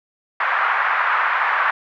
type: band-pass noise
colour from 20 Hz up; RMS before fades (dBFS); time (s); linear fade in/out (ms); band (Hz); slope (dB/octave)
pink; -19; 0.4-1.71; 5; 1000 to 1800; 24
effects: none